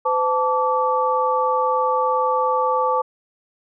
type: tone cluster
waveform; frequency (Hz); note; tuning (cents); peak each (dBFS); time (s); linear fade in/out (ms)
sine; 509 / 879 / 1156; C5 / A5 / D6; -48 / -2 / -28; -21; 0.05-3.02; 10
effects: none